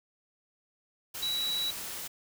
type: tone in noise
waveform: sine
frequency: 3911 Hz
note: B7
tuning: 18 cents flat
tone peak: -29 dBFS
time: 1.22-1.71 s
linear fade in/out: 10 ms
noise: white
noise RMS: -39 dBFS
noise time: 1.14-2.08 s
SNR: +7 dB
effects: none